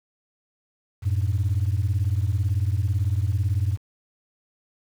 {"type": "beating tone pair", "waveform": "sine", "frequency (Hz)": [90.6, 108.6], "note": ["F#2", "A2"], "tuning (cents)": [-36, -22], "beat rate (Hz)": 18, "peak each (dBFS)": [-21, -22], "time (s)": [1.02, 3.78], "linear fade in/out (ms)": 50, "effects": ["tanh soft clip ceiling -16 dBFS", "8-bit"]}